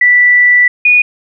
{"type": "tone pair in turn", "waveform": "sine", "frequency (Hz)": [1968, 2460], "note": ["B6", "D#7"], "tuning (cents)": [-7, -20], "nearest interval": "major third", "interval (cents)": 387, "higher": "second", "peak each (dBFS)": -4, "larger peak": "neither", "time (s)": [[0.01, 0.68], [0.85, 1.02]], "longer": "first", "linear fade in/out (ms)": 5, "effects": []}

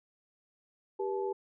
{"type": "tone cluster", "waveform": "sine", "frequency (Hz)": [392.7, 482.9, 866], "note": ["G4", "B4", "A5"], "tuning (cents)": [3, -39, -28], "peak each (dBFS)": [-32, -38, -39], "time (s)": [0.99, 1.33], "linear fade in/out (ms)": 10, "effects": []}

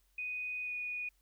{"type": "tone with pitch glide", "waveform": "sine", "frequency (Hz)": [2489, 2466], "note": ["D#7", "D#7"], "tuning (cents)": [0, -16], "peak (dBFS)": -36, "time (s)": [0.18, 1.09], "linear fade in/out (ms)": 5, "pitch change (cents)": -16, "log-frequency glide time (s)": [0.63, 0.72], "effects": ["added 46 Hz sine -70 dBFS peak until 1.21 s", "white hiss -75 dBFS RMS until 1.21 s"]}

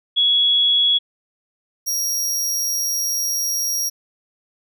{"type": "tone pair in turn", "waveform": ["sine", "sawtooth"], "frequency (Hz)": [3357, 5646], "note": ["G#7", "F8"], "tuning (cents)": [18, 18], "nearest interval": "major sixth", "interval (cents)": 900, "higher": "second", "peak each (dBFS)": [-13, -17], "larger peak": "first", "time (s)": [[0.16, 0.99], [1.86, 3.9]], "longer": "second", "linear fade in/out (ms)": 20, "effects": []}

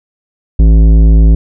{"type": "tone with tanh clipping", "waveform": "sine", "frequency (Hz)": 54.3, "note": "A1", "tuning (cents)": -22, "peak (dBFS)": -4, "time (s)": [0.59, 1.35], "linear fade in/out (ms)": 5, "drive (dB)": 13, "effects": []}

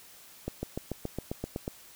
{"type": "accelerating click train", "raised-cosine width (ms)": 2, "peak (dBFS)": -19, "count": 10, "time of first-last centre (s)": [0.48, 1.679], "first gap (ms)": 150, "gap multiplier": 0.97, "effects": ["white hiss -53 dBFS RMS until 1.95 s"]}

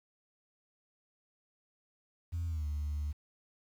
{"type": "tone with pitch glide", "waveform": "sine", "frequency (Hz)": [84.6, 74.08], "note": ["E2", "D2"], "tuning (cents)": [45, 16], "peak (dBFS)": -31, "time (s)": [2.32, 3.13], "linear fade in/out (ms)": 20, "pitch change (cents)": -229, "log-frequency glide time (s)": [2.46, 2.66], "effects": ["tanh soft clip ceiling -30 dBFS", "10-bit"]}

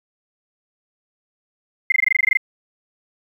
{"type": "tone bursts", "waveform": "sine", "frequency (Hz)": 2093, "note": "C7", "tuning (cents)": 0, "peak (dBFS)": -11, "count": 12, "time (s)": [1.9, 2.372], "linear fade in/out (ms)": 5, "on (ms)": 21, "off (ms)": 20, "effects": ["8-bit"]}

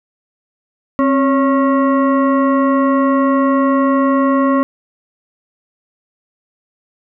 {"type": "tone with frequency modulation", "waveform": "sine", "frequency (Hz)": 266.7, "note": "C4", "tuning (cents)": 33, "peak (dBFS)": -10, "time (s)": [0.99, 4.63], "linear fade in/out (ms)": 0, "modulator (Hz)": 825, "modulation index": 0.98, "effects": []}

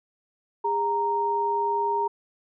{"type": "tone pair together", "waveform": "sine", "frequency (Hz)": [407.9, 930.1], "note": ["G#4", "A#5"], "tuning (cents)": [-31, -4], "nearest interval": "octave + major second", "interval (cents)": 1427, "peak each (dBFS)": [-28, -23], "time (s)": [0.64, 2.08], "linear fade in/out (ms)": 10, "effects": []}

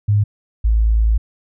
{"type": "tone pair in turn", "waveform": "sine", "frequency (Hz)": [103.5, 54.83], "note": ["G#2", "A1"], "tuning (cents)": [-5, -5], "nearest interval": "major seventh", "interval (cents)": 1100, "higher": "first", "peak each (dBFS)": -11, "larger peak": "neither", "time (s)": [[0.08, 0.24], [0.64, 1.18]], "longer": "second", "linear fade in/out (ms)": 10, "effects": []}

